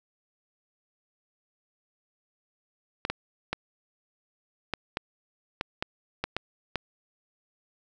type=clicks; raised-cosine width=0.3 ms; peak=-12 dBFS; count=10; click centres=3.051 / 3.1 / 3.53 / 4.737 / 4.971 / 5.611 / 5.825 / 6.24 / 6.366 / 6.757 s; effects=none